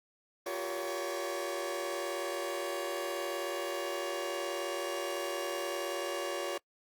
sawtooth chord, G half-diminished seventh, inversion third, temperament just, 352.8 / 392 / 470.4 / 564.5 Hz, F4 / G4 / Bb4 / Db5, +18 / 0 / +16 / +31 cents, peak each -35 / -38 / -39 / -33 dBFS, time 0.46-6.58 s, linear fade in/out 5 ms, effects noise-tail reverb RT60 0.1 s tail -25 dB re dry + Opus 24 kbps

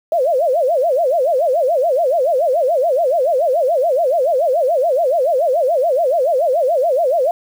sine tone with vibrato, 590 Hz, D5, 8 cents sharp, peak -12 dBFS, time 0.12-7.31 s, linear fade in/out 2 ms, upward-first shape sine, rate 7 Hz, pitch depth 290 cents each way, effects 7-bit

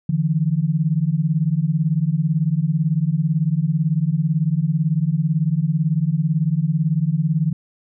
sine beating tone pair, 148.9 / 166.9 Hz, D3 / E3, +24 / +22 cents, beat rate 18 Hz, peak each -19 dBFS, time 0.09-7.53 s, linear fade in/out 5 ms, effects none

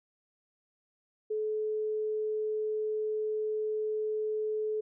sine tone, 430 Hz, A4, 40 cents flat, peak -29 dBFS, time 1.3-4.81 s, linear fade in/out 10 ms, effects none

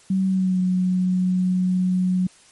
sine tone with pitch glide, 190.1 to 183.41 Hz, F#3 to F#3, +47 to -15 cents, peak -17 dBFS, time 0.1-2.27 s, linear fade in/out 5 ms, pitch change -62 cents, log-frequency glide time 0.27-0.6 s, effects white hiss -52 dBFS RMS until 2.51 s + MP3 48 kbps

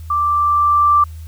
sine tone with level ramp, 1174.7 Hz, D6, in tune, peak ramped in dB -14 to -8 dBFS, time 0.1-1.04 s, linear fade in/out 5 ms, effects added 80 Hz sine -29 dBFS peak until 1.27 s + white hiss -50 dBFS RMS until 1.27 s

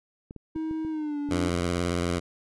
clicks, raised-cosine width 3 ms, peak -27 dBFS, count 8, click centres 0.309 / 0.363 / 0.561 / 0.711 / 0.849 / 1.29 / 1.541 / 1.596 s
triangle tone with pitch glide, 317.3 to 289.3 Hz, D#4 to D4, +34 to -26 cents, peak -26 dBFS, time 0.55-1.5 s, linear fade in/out 10 ms, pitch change -160 cents, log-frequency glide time 0.89-1.19 s
10% pulse tone with vibrato, 87.31 Hz, F2, in tune, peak -17 dBFS, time 1.3-2.2 s, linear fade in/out 20 ms, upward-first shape triangle, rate 18 Hz, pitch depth 81 cents each way
effects resampled to 24000 Hz

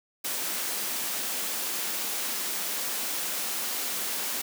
white high-pass noise, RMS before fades -31 dBFS, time 0.24-4.42 s, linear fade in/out 10 ms, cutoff 180 Hz, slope 48 dB/octave, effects none

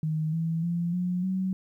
sine tone with pitch steps, 156.3 / 163.69 / 171.43 / 179.54 / 188.03 Hz, D#3 / E3 / F3 / F3 / F#3, +8 / -12 / -32 / +48 / +28 cents, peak -25 dBFS, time 0.03-1.53 s, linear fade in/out 2 ms, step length 300 ms, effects 11-bit

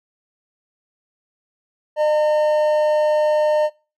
triangle tone pair together, 607.2 / 908 Hz, D#5 / A#5, -42 / -46 cents, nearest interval perfect fifth, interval 696 cents, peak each -13 / -22 dBFS, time 1.96-3.7 s, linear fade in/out 50 ms, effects noise-tail reverb RT60 0.3 s tail -20 dB re dry

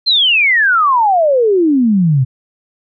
sine exponential sweep, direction down, 4242 to 123.47 Hz, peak -8 dBFS, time 0.06-2.25 s, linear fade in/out 20 ms, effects none

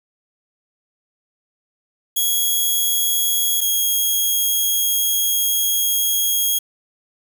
5% pulse tone pair in turn, 3322 / 3282 Hz, G#7 / G#7, 0 / -21 cents, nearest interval unison, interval 21 cents, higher first, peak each -8 dBFS, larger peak neither, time 2.16-3.61 / 3.61-6.59 s, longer second, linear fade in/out 10 ms, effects 7-bit

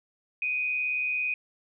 sine tone pair together, 2351 / 2489 Hz, D7 / D#7, +1 / 0 cents, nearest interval minor second, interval 99 cents, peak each -37 / -26 dBFS, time 0.42-1.34 s, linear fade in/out 2 ms, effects none

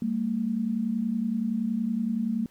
sine tone pair together, 198.03 / 228.7 Hz, G3 / A#3, +18 / -33 cents, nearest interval major second, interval 249 cents, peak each -30 / -26 dBFS, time 0.02-2.46 s, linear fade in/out 2 ms, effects pink hiss -62 dBFS RMS until 2.5 s

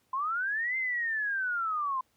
sine linear two-way sweep, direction up then down, 1019 to 2095 to 1019 Hz, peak -28 dBFS, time 0.13-2.01 s, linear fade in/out 5 ms, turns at 0.77 s, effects pink hiss -71 dBFS RMS until 2.16 s + high-pass 80 Hz 12 dB/octave

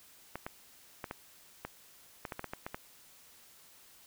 clicks, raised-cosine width 0.5 ms, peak -23 dBFS, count 12, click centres 0.356 / 0.465 / 1.042 / 1.111 / 1.65 / 2.252 / 2.322 / 2.394 / 2.443 / 2.535 / 2.665 / 2.745 s, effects white hiss -59 dBFS RMS until 4.06 s

